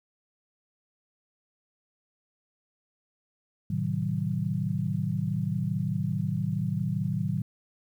sine chord, A diminished seventh, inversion none, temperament equal with one note detuned, 110 / 130.81 / 155.56 / 188.34 Hz, A2 / C3 / Eb3 / Gb3, 0 / 0 / 0 / +31 cents, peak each -32 / -34 / -30 / -31 dBFS, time 3.7-7.42 s, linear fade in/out 5 ms, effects 10-bit

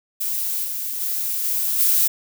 violet noise with level steps, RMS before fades -24 / -27 / -24 / -22 / -17 dBFS, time 0.2-2.08 s, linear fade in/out 10 ms, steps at 0.63 / 1 / 1.43 / 1.78 s, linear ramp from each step 20 ms, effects none

